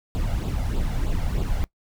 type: noise with flanger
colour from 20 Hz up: brown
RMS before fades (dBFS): -24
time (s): 0.15-1.64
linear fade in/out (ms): 0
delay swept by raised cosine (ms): 0.25 to 1.45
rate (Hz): 3.2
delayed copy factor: +0.65
effects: noise-tail reverb RT60 0.1 s tail -22 dB re dry